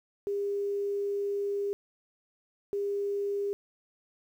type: tone bursts at uneven times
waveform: sine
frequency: 403 Hz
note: G4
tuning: 48 cents sharp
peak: -28 dBFS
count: 2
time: 0.27-1.73 / 2.73-3.53 s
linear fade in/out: 0 ms
effects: 10-bit